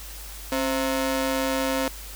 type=ring-modulated tone; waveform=sawtooth; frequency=397.4 Hz; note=G4; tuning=24 cents sharp; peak=-16 dBFS; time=0.52-1.88 s; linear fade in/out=2 ms; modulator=128 Hz; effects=added 50 Hz sine -39 dBFS peak until 2.15 s + white hiss -41 dBFS RMS until 2.15 s